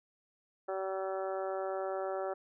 harmonic tone, 191 Hz, G3, 45 cents flat, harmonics 2 / 3 / 4 / 5 / 6 / 7 / 8 / 9, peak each -38 / -37 / -40 / -51 / -50 / -45 / -57 / -54 dBFS, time 0.68-2.34 s, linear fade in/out 10 ms, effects none

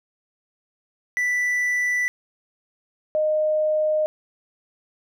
triangle / sine tone pair in turn, 1975.5 / 616.2 Hz, B6 / D#5, 0 / -17 cents, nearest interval octave + minor sixth, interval 2017 cents, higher first, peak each -18 dBFS, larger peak neither, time 1.17-2.08 / 3.15-4.06 s, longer neither, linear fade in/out 0 ms, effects none

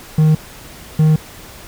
triangle tone pair in turn, 155.56 / 155.56 Hz, D#3 / D#3, 0 / 0 cents, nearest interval unison, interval 0 cents, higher neither, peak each -6 dBFS, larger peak neither, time 0.18-0.35 / 0.99-1.16 s, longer neither, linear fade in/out 5 ms, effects pink hiss -37 dBFS RMS until 1.67 s

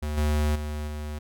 square tone with level steps, 75 Hz, D2, 37 cents sharp, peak -28 / -22 / -30 / -32 dBFS, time 0.02-1.19 s, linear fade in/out 10 ms, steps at 0.17 / 0.55 / 0.87 s, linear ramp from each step 10 ms, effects none

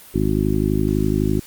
harmonic tone, 51.91 Hz, G#1, in tune, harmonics 1 / 2 / 3 / 4 / 5 / 6 / 7, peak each -24 / -24 / -24 / -24 / -24 / -24 / -24 dBFS, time 0.14-1.4 s, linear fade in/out 10 ms, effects white hiss -43 dBFS RMS until 1.46 s + Opus 32 kbps

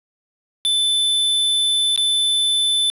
square tone with dropouts, 3520 Hz, A7, in tune, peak -16 dBFS, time 0.65-2.9 s, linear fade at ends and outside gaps 0 ms, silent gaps 1.961-1.976 s, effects resampled to 32000 Hz + 7-bit

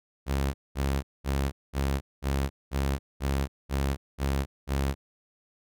sawtooth tone bursts, 68.6 Hz, C#2, 17 cents flat, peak -21 dBFS, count 10, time 0.26-4.95 s, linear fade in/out 50 ms, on 280 ms, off 210 ms, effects none

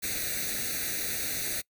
white noise with comb filter, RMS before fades -32 dBFS, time 0.02-1.62 s, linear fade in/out 20 ms, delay 0.48 ms, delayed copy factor +1, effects noise-tail reverb RT60 0.1 s tail -24 dB re dry

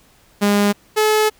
sawtooth tone pair in turn, 204.1 / 429.7 Hz, G#3 / A4, -30 / -41 cents, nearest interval octave + minor second, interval 1289 cents, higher second, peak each -9 dBFS, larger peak neither, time 0.41-0.73 / 0.96-1.3 s, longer second, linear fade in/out 20 ms, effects pink hiss -53 dBFS RMS until 1.39 s

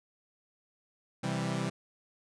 sawtooth chord, C major, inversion none, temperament equal, 130.81 / 164.81 / 196 Hz, C3 / E3 / G3, 0 / 0 / 0 cents, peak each -31 dBFS, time 1.23-1.7 s, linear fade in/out 10 ms, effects resampled to 22050 Hz

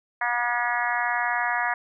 harmonic tone, 240.8 Hz, B3, 44 cents flat, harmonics 3 / 4 / 5 / 6 / 7 / 8 / 9, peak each -29 / -29 / -32 / -33 / -28 / -30 / -35 dBFS, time 0.21-1.74 s, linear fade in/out 5 ms, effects none

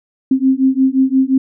sine beating tone pair, 261.6 / 267.3 Hz, C4 / C4, 0 / +37 cents, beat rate 5.7 Hz, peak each -13 dBFS, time 0.31-1.38 s, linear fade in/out 5 ms, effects none

